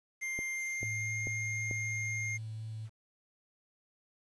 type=tone with pitch glide; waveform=square; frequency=2100 to 2122 Hz; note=C7 to C7; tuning=+6 to +24 cents; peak=-35 dBFS; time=0.21-2.38 s; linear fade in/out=20 ms; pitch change=+18 cents; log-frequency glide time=0.55-1.16 s
type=click train; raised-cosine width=2 ms; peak=-28 dBFS; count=4; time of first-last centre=0.39-1.712 s; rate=2.27 Hz
type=tone with vibrato; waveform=sine; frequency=110 Hz; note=A2; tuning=in tune; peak=-38 dBFS; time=0.8-2.9 s; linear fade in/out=50 ms; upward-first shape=sine; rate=3.9 Hz; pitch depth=9 cents each way
effects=resampled to 22050 Hz + 10-bit